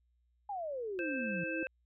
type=exponential sweep; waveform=sine; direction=down; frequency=841 to 164.81 Hz; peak=-36 dBFS; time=0.49-1.44 s; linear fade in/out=5 ms
type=tone with exponential growth; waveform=sine; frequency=324.2 Hz; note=E4; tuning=29 cents flat; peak=-34 dBFS; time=0.71-1.63 s; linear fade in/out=1 ms; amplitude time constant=200 ms
type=harmonic tone; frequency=523.3 Hz; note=C5; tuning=in tune; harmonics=1 / 3 / 5; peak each=-40 / -40 / -40 dBFS; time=0.99-1.67 s; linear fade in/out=0 ms
effects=added 60 Hz sine -70 dBFS peak until 1.85 s